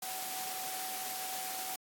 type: tone in noise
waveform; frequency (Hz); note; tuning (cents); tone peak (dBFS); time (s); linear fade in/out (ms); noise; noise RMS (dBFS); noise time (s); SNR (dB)
sine; 754; F#5; +32; -43; 0.02-1.76; 5; white; -40; 0.02-1.76; -6
effects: high-pass 200 Hz 12 dB/octave + AAC 64 kbps